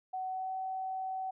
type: tone with pitch glide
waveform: sine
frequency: 750 to 757.4 Hz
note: F#5 to F#5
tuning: +23 to +40 cents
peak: -34 dBFS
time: 0.13-1.31 s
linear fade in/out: 10 ms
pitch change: +17 cents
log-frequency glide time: 0.29-0.54 s
effects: none